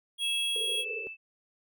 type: tone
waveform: square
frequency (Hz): 3300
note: G#7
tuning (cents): -12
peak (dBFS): -29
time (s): 0.18-0.85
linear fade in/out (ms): 50
type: tone with tremolo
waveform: sine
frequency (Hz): 2637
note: E7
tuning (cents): 0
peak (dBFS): -33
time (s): 0.2-1.17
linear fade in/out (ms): 50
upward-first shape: sine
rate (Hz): 1.8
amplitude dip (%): 55
type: band-pass noise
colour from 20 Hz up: pink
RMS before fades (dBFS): -42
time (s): 0.56-1.07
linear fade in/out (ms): 0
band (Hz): 400 to 500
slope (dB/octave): 96
effects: none